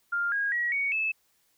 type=tone with pitch steps; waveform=sine; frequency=1400 / 1636.3 / 1912.5 / 2235 / 2612 Hz; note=F6 / G#6 / A#6 / C#7 / E7; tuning=+4 / -26 / +44 / +14 / -17 cents; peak=-25 dBFS; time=0.12-1.12 s; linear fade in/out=10 ms; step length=200 ms; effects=white hiss -69 dBFS RMS until 1.57 s